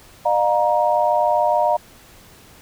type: tone cluster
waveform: sine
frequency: 605 / 712 / 941 Hz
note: D#5 / F5 / A#5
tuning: -49 / +33 / +16 cents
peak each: -19 dBFS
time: 0.25-1.77 s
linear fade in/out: 10 ms
effects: pink hiss -47 dBFS RMS until 2.61 s